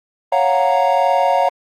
triangle chord, Gb major seventh, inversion second, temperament equal, 554.4 / 698.5 / 740 / 932.3 Hz, Db5 / F5 / Gb5 / Bb5, 0 / 0 / 0 / 0 cents, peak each -16 dBFS, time 0.32-1.49 s, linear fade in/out 5 ms, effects Opus 24 kbps

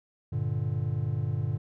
triangle chord, G minor, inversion none, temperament just, 98 / 117.6 / 147 Hz, G2 / Bb2 / D3, 0 / +16 / +2 cents, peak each -30 / -28 / -30 dBFS, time 0.32-1.58 s, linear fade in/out 10 ms, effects none

